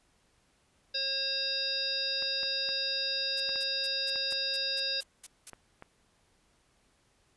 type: harmonic tone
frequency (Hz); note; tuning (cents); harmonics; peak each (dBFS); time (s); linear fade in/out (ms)
540; C#5; -45; 1 / 3 / 5 / 7 / 9 / 10; -42 / -41 / -41 / -35 / -32 / -42; 0.94-5.01; 10
type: clicks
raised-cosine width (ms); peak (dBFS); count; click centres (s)
0.5; -30; 9; 2.224 / 2.432 / 2.69 / 3.492 / 3.558 / 4.158 / 4.324 / 5.533 / 5.824
type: noise bursts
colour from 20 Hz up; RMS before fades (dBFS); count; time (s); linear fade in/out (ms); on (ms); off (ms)
blue; -42; 10; 3.37-5.5; 5; 33; 200
effects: pink hiss -69 dBFS RMS until 7.36 s + resampled to 24000 Hz